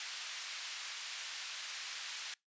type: band-pass noise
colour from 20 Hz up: white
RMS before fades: -44 dBFS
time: 0-2.34 s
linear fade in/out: 2 ms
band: 1500 to 5200 Hz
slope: 12 dB/octave
effects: noise-tail reverb RT60 0.2 s tail -25 dB re dry + resampled to 16000 Hz